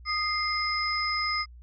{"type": "tone cluster", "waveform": "sine", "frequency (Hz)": [1239, 2097, 5080], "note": ["D#6", "C7", "D#8"], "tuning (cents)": [-8, 3, 35], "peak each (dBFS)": -30, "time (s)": [0.05, 1.46], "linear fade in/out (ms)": 50, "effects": ["added 60 Hz sine -45 dBFS peak until 1.62 s"]}